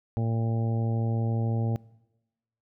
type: harmonic tone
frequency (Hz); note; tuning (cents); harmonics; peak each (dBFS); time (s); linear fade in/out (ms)
114; A#2; -38; 1 / 2 / 3 / 4 / 5 / 6 / 7; -25 / -32 / -40 / -39 / -42 / -46 / -42; 0.17-1.76; 0
effects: noise-tail reverb RT60 1.0 s tail -22 dB re dry